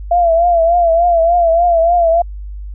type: tone with vibrato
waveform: sine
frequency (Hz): 680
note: F5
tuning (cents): -46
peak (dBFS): -8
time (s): 0.11-2.22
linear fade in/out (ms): 5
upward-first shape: triangle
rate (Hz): 3.4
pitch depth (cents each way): 79
effects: added 50 Hz sine -24 dBFS peak until 2.74 s